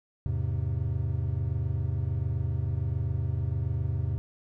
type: chord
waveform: triangle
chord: E augmented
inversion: none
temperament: equal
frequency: 82.41 / 103.83 / 130.81 Hz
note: E2 / G#2 / B#2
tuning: 0 / 0 / 0 cents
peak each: -29 dBFS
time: 0.26-4.18 s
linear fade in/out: 0 ms
effects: none